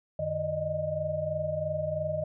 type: tone cluster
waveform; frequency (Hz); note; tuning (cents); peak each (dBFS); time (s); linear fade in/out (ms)
sine; 91.9 / 153.2 / 599 / 622; F#2 / D#3 / D5 / D#5; -11 / -27 / +34 / -1; -39 / -36 / -36 / -30; 0.19-2.24; 5
effects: none